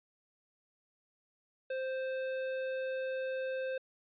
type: tone with tanh clipping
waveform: sine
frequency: 523 Hz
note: C5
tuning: 1 cent flat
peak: -36 dBFS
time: 1.7-3.78 s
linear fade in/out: 5 ms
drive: 17 dB
effects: resampled to 8000 Hz